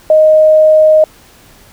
sine tone, 622.3 Hz, D#5, in tune, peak -3 dBFS, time 0.1-1.04 s, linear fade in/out 2 ms, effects pink hiss -42 dBFS RMS until 1.72 s

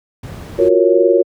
brown noise, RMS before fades -25 dBFS, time 0.23-0.69 s, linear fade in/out 5 ms
sine chord, Gb major seventh, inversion third, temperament equal, 349.2 / 370 / 466.2 / 554.4 Hz, F4 / Gb4 / Bb4 / Db5, 0 / 0 / 0 / 0 cents, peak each -14 dBFS, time 0.58-1.23 s, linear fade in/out 20 ms
effects high-pass 80 Hz 12 dB/octave

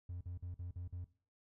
triangle tone bursts, 88.7 Hz, F2, 27 cents sharp, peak -39 dBFS, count 6, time 0.09-1.045 s, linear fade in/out 5 ms, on 120 ms, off 47 ms, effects noise-tail reverb RT60 0.4 s tail -18 dB re dry + tanh soft clip ceiling -35 dBFS

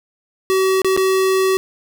square tone with dropouts, 379.9 Hz, F#4, 46 cents sharp, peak -14 dBFS, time 0.5-1.57 s, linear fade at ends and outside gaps 0 ms, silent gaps 0.818-0.846 / 0.965-0.975 s, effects none

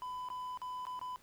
triangle tone with dropouts, 1002 Hz, B5, 25 cents sharp, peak -37 dBFS, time 0.02-1.16 s, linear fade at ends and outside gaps 0 ms, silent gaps 0.287-0.302 / 0.574-0.617 / 0.853-0.868 / 0.992-1.014 s, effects pink hiss -64 dBFS RMS until 1.22 s

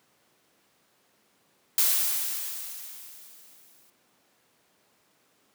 blue noise with exponential decay, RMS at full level -21 dBFS, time 1.78-3.9 s, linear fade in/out 1 ms, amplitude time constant 460 ms, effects pink hiss -66 dBFS RMS until 5.54 s + high-pass 200 Hz 12 dB/octave

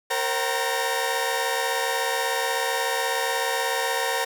sawtooth tone cluster, 464.3 / 535 / 765 / 945 / 1823 Hz, A#4 / C5 / G5 / A#5 / A#6, -7 / +38 / -42 / +23 / -39 cents, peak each -26 dBFS, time 0.1-4.25 s, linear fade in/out 10 ms, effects none

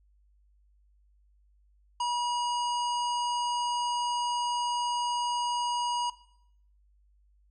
harmonic tone with a mistuned harmonic, 964 Hz, B5, 42 cents flat, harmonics 1 / 3 / 5 / 7 / 9, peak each -27 / -37 / -41 / -44 / -46 dBFS, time 2-6.1 s, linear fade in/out 5 ms, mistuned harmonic 7, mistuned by -65 cents, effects noise-tail reverb RT60 0.7 s tail -17 dB re dry + added 50 Hz sine -61 dBFS peak until 7.5 s

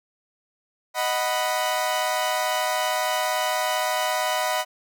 sawtooth chord, B major, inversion first, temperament equal, 622.3 / 740 / 987.8 Hz, D#5 / F#5 / B5, 0 / 0 / 0 cents, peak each -23 dBFS, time 0.94-4.65 s, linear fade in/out 50 ms, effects none

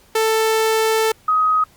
sawtooth / sine tone pair in turn, 442.2 / 1259.1 Hz, A4 / D#6, +9 / +20 cents, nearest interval octave + tritone, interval 1811 cents, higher second, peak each -11 / -13 dBFS, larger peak first, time 0.15-1.12 / 1.28-1.64 s, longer first, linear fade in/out 5 ms, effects pink hiss -52 dBFS RMS until 1.76 s + Opus 48 kbps

